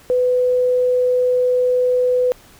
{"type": "tone", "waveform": "sine", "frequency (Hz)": 499.9, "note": "B4", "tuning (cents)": 21, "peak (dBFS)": -13, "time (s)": [0.1, 2.32], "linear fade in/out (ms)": 0, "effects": ["pink hiss -47 dBFS RMS until 2.59 s"]}